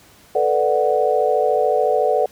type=chord; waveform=sine; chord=B minor seventh; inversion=third; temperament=equal; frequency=440 / 493.9 / 587.3 / 740 Hz; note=A4 / B4 / D5 / F#5; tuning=0 / 0 / 0 / 0 cents; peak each=-20 dBFS; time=0.35-2.26 s; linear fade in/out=5 ms; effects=pink hiss -49 dBFS RMS until 2.31 s + high-pass 60 Hz 12 dB/octave